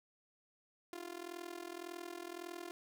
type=tone with amplitude modulation; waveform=sawtooth; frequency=347.8 Hz; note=F4; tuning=7 cents flat; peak=-37 dBFS; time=0.93-2.71 s; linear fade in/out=0 ms; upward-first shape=sine; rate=41.8 Hz; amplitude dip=90%; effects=none